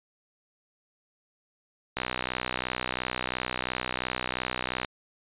click train, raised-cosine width 0.3 ms, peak -12 dBFS, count 182, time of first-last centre 1.97-4.848 s, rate 62.9 Hz, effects resampled to 8000 Hz

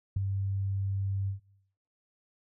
sine tone with ADSR envelope, 97.8 Hz, G2, 4 cents flat, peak -22 dBFS, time 0.16-1.4 s, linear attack 8 ms, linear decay 7 ms, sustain -6 dB, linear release 120 ms, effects noise-tail reverb RT60 0.8 s tail -24 dB re dry

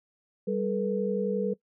sine tone cluster, 196.6 / 432 / 483.2 Hz, G3 / A4 / B4, +5 / -32 / -38 cents, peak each -30 dBFS, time 0.47-1.54 s, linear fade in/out 10 ms, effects noise-tail reverb RT60 0.1 s tail -20 dB re dry

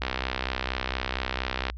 click train, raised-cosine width 0.3 ms, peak -11 dBFS, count 109, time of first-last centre 0.02-1.7 s, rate 64.3 Hz, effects added 60 Hz sine -35 dBFS peak until 1.77 s + resampled to 16000 Hz

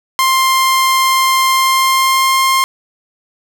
sawtooth tone with pitch glide, 1053 to 1060.3 Hz, C6 to C6, +11 to +23 cents, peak -6 dBFS, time 0.19-2.64 s, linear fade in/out 0 ms, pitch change +12 cents, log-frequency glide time 1.44-2.39 s, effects none

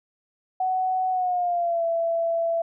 sine tone with pitch glide, 746 to 668.5 Hz, F#5 to E5, +14 to +24 cents, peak -21 dBFS, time 0.6-2.62 s, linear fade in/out 5 ms, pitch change -190 cents, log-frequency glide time 1.1-1.84 s, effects none

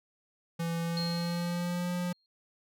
square tone with pitch glide, 167.6 to 177.46 Hz, E3 to F3, +29 to +28 cents, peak -31 dBFS, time 0.59-2.13 s, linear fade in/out 10 ms, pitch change +99 cents, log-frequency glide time 0.81-1.92 s
sine tone with exponential decay, 4234 Hz, C8, 20 cents sharp, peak -33 dBFS, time 0.97-2.26 s, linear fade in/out 1 ms, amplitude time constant 280 ms
effects none

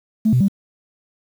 sine tone with pitch steps, 218.5 / 125.7 / 196.7 Hz, A3 / B2 / G3, -12 / +31 / +6 cents, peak -11 dBFS, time 0.25-0.484 s, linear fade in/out 10 ms, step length 78 ms, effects tanh soft clip ceiling -7 dBFS + 7-bit

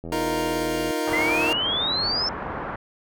click train, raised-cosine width 2 ms, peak -22 dBFS, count 73, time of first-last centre 0.04-0.907 s, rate 83 Hz
25% pulse chord, Eb suspended second, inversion none, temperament equal, 311.1 / 349.2 / 466.2 Hz, Eb4 / F4 / Bb4, 0 / 0 / 0 cents, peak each -23 / -26 / -24 dBFS, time 0.12-1.53 s, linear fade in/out 2 ms
white low-pass noise, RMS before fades -31 dBFS, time 1.07-2.76 s, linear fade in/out 5 ms, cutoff 1400 Hz, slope 24 dB/octave
sine exponential sweep, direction up, 2015 to 5380 Hz, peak -22 dBFS, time 1.13-2.29 s, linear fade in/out 5 ms
effects none

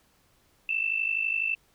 sine tone pair together, 2632 / 2684 Hz, E7 / E7, -3 / +31 cents, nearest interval unison, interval 34 cents, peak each -28 dBFS, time 0.69-1.55 s, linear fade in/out 2 ms, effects pink hiss -65 dBFS RMS until 1.74 s

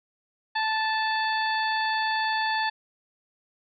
harmonic tone with a mistuned harmonic, 877 Hz, A5, 6 cents flat, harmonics 1 / 2 / 3 / 4 / 5, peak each -26 / -28 / -36 / -36 / -35 dBFS, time 0.55-2.7 s, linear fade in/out 10 ms, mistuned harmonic 5, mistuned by +22 cents, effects none

